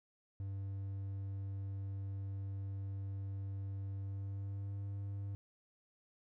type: tone with pitch glide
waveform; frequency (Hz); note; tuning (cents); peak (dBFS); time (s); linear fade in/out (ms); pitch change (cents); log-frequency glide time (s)
triangle; 98 to 99.6; G2 to G2; 0 to +28; -37; 0.4-5.35; 0; +28; 4.02-4.82
effects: none